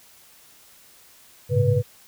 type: tone cluster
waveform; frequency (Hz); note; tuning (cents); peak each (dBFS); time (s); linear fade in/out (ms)
sine; 102.6 / 112.2 / 137.4 / 489.9; G#2 / A2 / C#3 / B4; -21 / +34 / -15 / -14; -22; 1.49-1.83; 50
effects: white hiss -52 dBFS RMS until 2.07 s